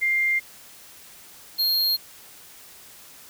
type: tone pair in turn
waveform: sine / square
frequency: 2100 / 4232 Hz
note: C7 / C8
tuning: +6 / +19 cents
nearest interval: octave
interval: 1213 cents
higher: second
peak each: -19 / -20 dBFS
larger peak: first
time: 0.01-0.4 / 1.58-1.97 s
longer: neither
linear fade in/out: 20 ms
effects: white hiss -47 dBFS RMS until 3.29 s